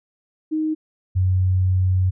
sine tone pair in turn, 311.9 / 92.73 Hz, D#4 / F#2, +4 / +4 cents, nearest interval octave + major sixth, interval 2100 cents, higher first, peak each -19 / -15 dBFS, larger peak second, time 0.51-0.75 / 1.15-2.11 s, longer second, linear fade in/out 20 ms, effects none

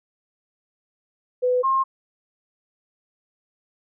sine tone pair in turn, 499.5 / 1067 Hz, B4 / C6, +20 / +34 cents, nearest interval octave + minor second, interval 1314 cents, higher second, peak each -17 dBFS, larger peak neither, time 1.42-1.63 / 1.63-1.84 s, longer neither, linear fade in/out 20 ms, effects none

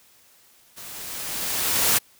white noise with level ramp, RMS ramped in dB -40 to -18 dBFS, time 0.76-1.99 s, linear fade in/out 20 ms, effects white hiss -56 dBFS RMS until 2.19 s

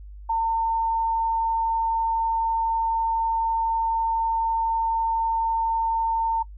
sine tone, 906 Hz, A#5, 50 cents flat, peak -20 dBFS, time 0.29-6.43 s, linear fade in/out 10 ms, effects noise-tail reverb RT60 0.1 s tail -22 dB re dry + added 50 Hz sine -38 dBFS peak until 6.57 s

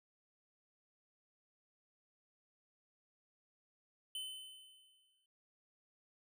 square tone with exponential decay, 3044 Hz, F#7, 48 cents sharp, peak -40 dBFS, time 4.15-5.26 s, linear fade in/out 2 ms, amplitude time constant 240 ms, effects noise-tail reverb RT60 0.2 s tail -25 dB re dry

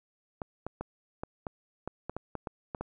clicks, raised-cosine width 1 ms, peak -21 dBFS, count 12, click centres 0.418 / 0.666 / 0.81 / 1.235 / 1.468 / 1.876 / 2.096 / 2.166 / 2.353 / 2.472 / 2.748 / 2.81 s, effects none

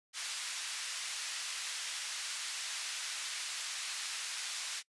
white band-pass noise, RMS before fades -40 dBFS, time 0.13-4.83 s, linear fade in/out 50 ms, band 1500 to 6900 Hz, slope 12 dB/octave, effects noise-tail reverb RT60 0.1 s tail -23 dB re dry + resampled to 24000 Hz

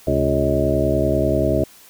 harmonic tone with a mistuned harmonic, 70.3 Hz, C#2, 25 cents sharp, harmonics 1 / 2 / 3 / 4 / 5 / 6 / 8 / 9, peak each -24 / -24 / -27 / -24 / -23 / -26 / -25 / -21 dBFS, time 0.07-1.64 s, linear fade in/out 5 ms, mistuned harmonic 2, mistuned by -120 cents, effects white hiss -47 dBFS RMS until 1.89 s

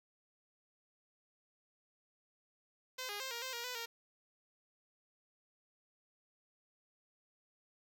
5% pulse tone with pitch steps, 513 / 410.4 / 526 / 470.2 / 520 / 471.9 / 498.8 / 464.1 Hz, C5 / G#4 / C5 / A#4 / C5 / A#4 / B4 / A#4, -34 / -21 / +9 / +15 / -11 / +21 / +17 / -8 cents, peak -29 dBFS, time 2.98-3.86 s, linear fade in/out 10 ms, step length 110 ms, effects none

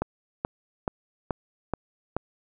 click train, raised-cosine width 1 ms, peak -12 dBFS, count 6, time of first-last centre 0.02-2.166 s, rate 2.33 Hz, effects none

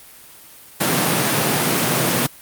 pink high-pass noise, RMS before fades -18 dBFS, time 0.8-2.27 s, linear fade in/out 10 ms, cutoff 120 Hz, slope 48 dB/octave, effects white hiss -43 dBFS RMS until 2.41 s + Opus 32 kbps

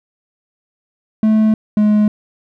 triangle tone pair in turn, 217.2 / 210.8 Hz, A3 / G#3, -22 / +26 cents, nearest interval minor second, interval 52 cents, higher first, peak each -7 dBFS, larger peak neither, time 1.23-1.54 / 1.77-2.08 s, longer neither, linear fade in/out 2 ms, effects none

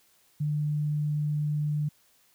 sine tone, 149.3 Hz, D3, 29 cents sharp, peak -25 dBFS, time 0.4-1.89 s, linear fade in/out 10 ms, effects white hiss -64 dBFS RMS until 2.34 s

